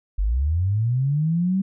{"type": "linear sweep", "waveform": "sine", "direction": "up", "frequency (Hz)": [44.21, 196], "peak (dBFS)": -18, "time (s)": [0.18, 1.62], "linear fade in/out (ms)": 10, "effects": []}